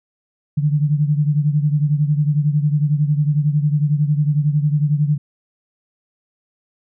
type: beating tone pair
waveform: sine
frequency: 146.2 / 157.2 Hz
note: D3 / D#3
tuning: -7 / +18 cents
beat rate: 11 Hz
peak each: -15 / -20 dBFS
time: 0.57-5.18 s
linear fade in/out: 10 ms
effects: none